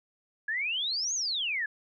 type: exponential two-way sweep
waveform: sine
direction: up then down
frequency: 1661.2 to 6730 to 1661.2 Hz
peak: -28 dBFS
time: 0.48-1.66 s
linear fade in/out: 5 ms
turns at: 1.14 s
effects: none